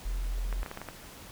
sine tone, 42.72 Hz, F1, 37 cents flat, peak -29 dBFS, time 0.05-0.64 s, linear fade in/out 10 ms
clicks, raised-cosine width 0.5 ms, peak -23 dBFS, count 7, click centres 0.527 / 0.631 / 0.662 / 0.714 / 0.774 / 0.816 / 0.887 s
effects pink hiss -48 dBFS RMS until 1.31 s

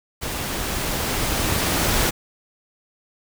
pink noise with level ramp, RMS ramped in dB -28 to -19 dBFS, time 0.21-2.11 s, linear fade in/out 20 ms, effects none

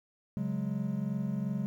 triangle chord, C# suspended fourth, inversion none, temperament equal, 138.59 / 185 / 207.7 Hz, C#3 / F#3 / G#3, 0 / 0 / 0 cents, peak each -34 / -33 / -32 dBFS, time 0.37-1.66 s, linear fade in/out 0 ms, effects 11-bit

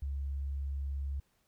sine tone, 69.3 Hz, C#2, in tune, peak -33 dBFS, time 0.02-1.2 s, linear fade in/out 5 ms, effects pink hiss -74 dBFS RMS until 1.47 s

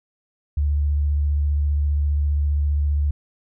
sine tone with vibrato, 72.9 Hz, D2, 12 cents flat, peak -17 dBFS, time 0.57-3.11 s, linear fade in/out 5 ms, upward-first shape sine, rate 15 Hz, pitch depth 22 cents each way, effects none

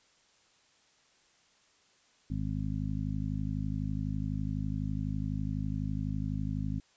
harmonic tone, 52 Hz, G#1, 3 cents sharp, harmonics 1 / 2 / 3 / 4 / 5, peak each -37 / -36 / -36 / -39 / -39 dBFS, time 2.3-6.8 s, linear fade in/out 5 ms, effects white hiss -66 dBFS RMS until 6.96 s + resampled to 16000 Hz

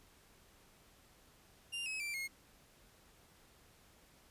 40% pulse tone with pitch steps, 2794 / 2562 / 2349 / 2154 Hz, F7 / E7 / D7 / C7, 0 / -50 / 0 / +50 cents, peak -38 dBFS, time 1.72-2.28 s, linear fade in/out 20 ms, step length 140 ms, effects pink hiss -65 dBFS RMS until 4.3 s + resampled to 32000 Hz

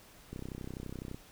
click train, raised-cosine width 3 ms, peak -28 dBFS, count 27, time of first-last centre 0.33-1.145 s, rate 31.9 Hz, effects pink hiss -57 dBFS RMS until 1.31 s

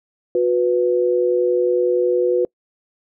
sine tone pair together, 363 / 493.9 Hz, F#4 / B4, -33 / 0 cents, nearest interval perfect fourth, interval 533 cents, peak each -17 dBFS, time 0.35-2.45 s, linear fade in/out 2 ms, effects noise-tail reverb RT60 0.1 s tail -26 dB re dry

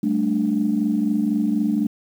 sine chord, G suspended second, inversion none, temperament equal, 196 / 220 / 293.7 Hz, G3 / A3 / D4, 0 / 0 / 0 cents, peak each -24 / -20 / -22 dBFS, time 0.03-1.87 s, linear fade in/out 5 ms, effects tanh soft clip ceiling -9 dBFS + 8-bit

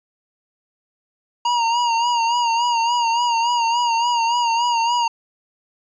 square tone with vibrato, 941 Hz, A#5, 16 cents sharp, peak -17 dBFS, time 1.45-5.08 s, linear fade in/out 5 ms, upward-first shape sine, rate 3.5 Hz, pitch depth 54 cents each way, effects resampled to 16000 Hz

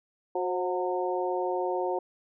harmonic tone with a mistuned harmonic, 182.1 Hz, F#3, 27 cents flat, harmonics 2 / 3 / 4 / 5, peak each -30 / -32 / -33 / -34 dBFS, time 0.35-1.99 s, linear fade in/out 5 ms, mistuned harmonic 3, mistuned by -44 cents, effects none

